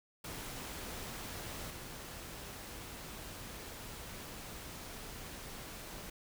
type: noise with level steps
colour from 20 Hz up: pink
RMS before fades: -44 / -47 dBFS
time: 0.24-6.1 s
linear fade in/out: 5 ms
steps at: 1.7 s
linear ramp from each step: 5 ms
effects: none